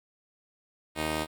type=tone pair together; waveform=5% pulse; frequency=77.83 / 311.1 Hz; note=D#2 / D#4; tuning=+1 / 0 cents; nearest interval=2 octaves; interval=2399 cents; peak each=-20 / -22 dBFS; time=0.95-1.27 s; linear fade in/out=50 ms; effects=none